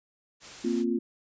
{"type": "noise", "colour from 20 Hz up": "white", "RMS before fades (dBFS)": -44, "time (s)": [0.4, 0.85], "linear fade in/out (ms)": 50}
{"type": "chord", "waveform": "sine", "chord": "Bb suspended second", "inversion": "none", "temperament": "equal", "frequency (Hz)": [233.1, 261.6, 349.2], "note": ["Bb3", "C4", "F4"], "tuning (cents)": [0, 0, 0], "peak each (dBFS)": [-28, -30, -29], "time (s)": [0.64, 0.99], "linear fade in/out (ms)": 10}
{"effects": ["resampled to 16000 Hz"]}